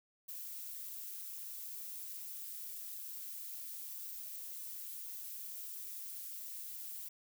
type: noise with amplitude modulation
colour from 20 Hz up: violet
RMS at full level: -43 dBFS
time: 0.28-7.09 s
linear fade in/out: 10 ms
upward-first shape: sine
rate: 199 Hz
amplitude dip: 60%
effects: none